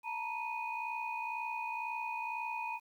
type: tone cluster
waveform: sine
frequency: 891 / 953 / 2483 Hz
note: A5 / A#5 / D#7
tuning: +22 / +38 / -4 cents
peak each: -40 / -39 / -40 dBFS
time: 0.03-2.8 s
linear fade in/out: 50 ms
effects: tanh soft clip ceiling -26 dBFS + 11-bit